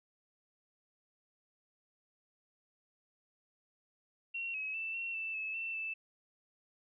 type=tone with pitch steps; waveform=sine; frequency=2733 / 2559 / 2657 / 2721 / 2655 / 2599 / 2679 / 2639 Hz; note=F7 / D#7 / E7 / F7 / E7 / E7 / E7 / E7; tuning=-38 / +48 / +13 / -46 / +12 / -25 / +27 / +1 cents; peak=-36 dBFS; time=4.34-5.94 s; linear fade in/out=10 ms; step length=200 ms; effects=none